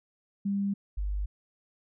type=tone pair in turn; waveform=sine; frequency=199.4 / 50.02 Hz; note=G3 / G1; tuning=+30 / +36 cents; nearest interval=2 octaves; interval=2394 cents; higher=first; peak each=-26 / -28 dBFS; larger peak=first; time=0.45-0.74 / 0.97-1.26 s; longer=neither; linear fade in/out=10 ms; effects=none